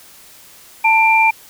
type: tone pair together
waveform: sine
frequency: 888 / 2371 Hz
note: A5 / D7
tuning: +16 / +16 cents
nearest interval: octave + perfect fourth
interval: 1700 cents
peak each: -12 dBFS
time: 0.84-1.31 s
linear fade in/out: 10 ms
effects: white hiss -43 dBFS RMS until 1.49 s